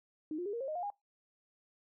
sine tone with pitch steps, 308.8 / 354.7 / 407.5 / 468.1 / 537.7 / 617.6 / 709.4 / 814.9 Hz, D#4 / F4 / G#4 / A#4 / C5 / D#5 / F5 / G#5, -13 / +27 / -33 / +7 / +47 / -13 / +27 / -33 cents, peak -35 dBFS, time 0.31-0.902 s, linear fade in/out 2 ms, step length 74 ms, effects noise-tail reverb RT60 0.2 s tail -24 dB re dry

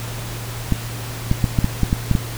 clicks, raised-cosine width 5 ms, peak -3 dBFS, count 9, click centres 0.723 / 1.314 / 1.442 / 1.588 / 1.644 / 1.833 / 1.929 / 2.113 / 2.152 s, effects added 116 Hz sine -28 dBFS peak until 2.37 s + pink hiss -32 dBFS RMS until 2.37 s

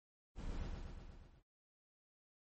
brown noise with echo, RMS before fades -45 dBFS, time 0.35-0.71 s, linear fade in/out 50 ms, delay 120 ms, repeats 6, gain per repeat -3 dB, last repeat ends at 1.43 s, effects MP3 32 kbps

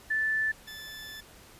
sine / 20% pulse tone pair in turn, 1756 / 1747.8 Hz, A6 / A6, -4 / -12 cents, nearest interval unison, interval 8 cents, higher first, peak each -25 / -36 dBFS, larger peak first, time 0.1-0.52 / 0.67-1.21 s, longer second, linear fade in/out 10 ms, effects pink hiss -53 dBFS RMS until 1.59 s + resampled to 32000 Hz

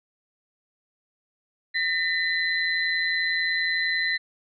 sine tone cluster, 1824 / 1995 / 4042 Hz, A#6 / B6 / B7, -38 / +17 / +39 cents, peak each -26 / -26 / -29 dBFS, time 1.74-4.18 s, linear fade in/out 20 ms, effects none

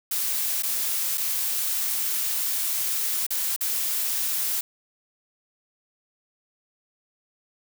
blue noise with dropouts, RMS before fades -26 dBFS, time 0.11-4.61 s, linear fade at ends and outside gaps 5 ms, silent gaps 0.624-0.632 / 1.175-1.178 / 3.266-3.305 / 3.563-3.608 s, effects none

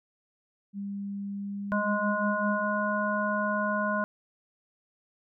sine tone with pitch glide, 200 to 203.6 Hz, G3 to G#3, +35 to -34 cents, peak -32 dBFS, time 0.73-2.64 s, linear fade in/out 50 ms, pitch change +31 cents, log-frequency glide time 1.32-2.42 s
harmonic tone, 208.1 Hz, G#3, 4 cents sharp, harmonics 1 / 3 / 5 / 7, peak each -31 / -31 / -31 / -31 dBFS, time 1.72-4.04 s, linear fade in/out 0 ms
effects none

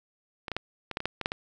clicks, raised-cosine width 0.3 ms, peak -19 / -16 / -13 / -18 / -13 / -18 / -11 / -16 / -10 / -15 dBFS, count 10, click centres 0.482 / 0.517 / 0.566 / 0.913 / 0.971 / 1.004 / 1.056 / 1.213 / 1.259 / 1.319 s, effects none

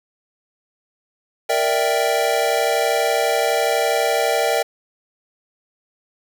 square chord, E half-diminished seventh, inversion second, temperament equal, 466.2 / 587.3 / 659.3 / 784 Hz, Bb4 / D5 / E5 / G5, 0 / 0 / 0 / 0 cents, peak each -23 dBFS, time 1.49-4.63 s, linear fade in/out 10 ms, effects 8-bit

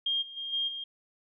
sine tone with level steps, 3219 Hz, G7, 45 cents sharp, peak -26 / -42 / -34 / -27 / -35 dBFS, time 0.06-0.84 s, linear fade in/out 5 ms, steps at 0.21 / 0.36 / 0.52 / 0.67 s, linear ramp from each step 20 ms, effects none

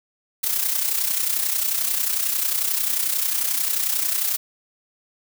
blue noise with amplitude modulation, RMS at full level -20 dBFS, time 0.43-4.37 s, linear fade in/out 10 ms, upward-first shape sine, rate 31.2 Hz, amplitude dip 60%, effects none

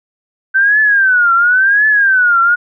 sine tone with vibrato, 1536 Hz, G6, 36 cents flat, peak -7 dBFS, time 0.54-2.56 s, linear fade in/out 20 ms, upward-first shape triangle, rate 0.94 Hz, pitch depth 220 cents each way, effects none

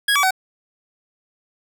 25% pulse tone with pitch steps, 1655 / 1145 / 755 Hz, G#6 / D6 / F#5, -6 / -44 / +35 cents, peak -11 dBFS, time 0.08-0.308 s, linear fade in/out 5 ms, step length 76 ms, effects none

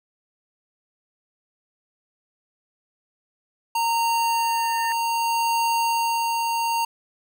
square tone with tremolo, 924 Hz, A#5, 16 cents flat, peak -20 dBFS, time 3.75-6.85 s, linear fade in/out 5 ms, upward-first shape sine, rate 0.65 Hz, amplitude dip 25%
sine tone with exponential growth, 1809 Hz, A6, 48 cents sharp, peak -27 dBFS, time 3.81-4.92 s, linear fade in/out 0 ms, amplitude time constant 240 ms
effects none

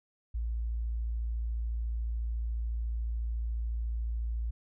sine tone, 57 Hz, A#1, 38 cents flat, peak -30 dBFS, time 0.34-4.51 s, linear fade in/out 10 ms, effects none

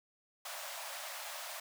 pink high-pass noise, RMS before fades -44 dBFS, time 0.45-1.6 s, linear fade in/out 5 ms, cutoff 560 Hz, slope 96 dB/octave, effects none

